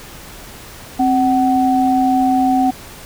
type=tone pair together; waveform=sine; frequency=263.5 / 750.9 Hz; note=C4 / F#5; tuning=+12 / +25 cents; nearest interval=octave + tritone; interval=1813 cents; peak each=-14 dBFS; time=0.99-2.71 s; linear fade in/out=10 ms; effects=pink hiss -36 dBFS RMS until 3.05 s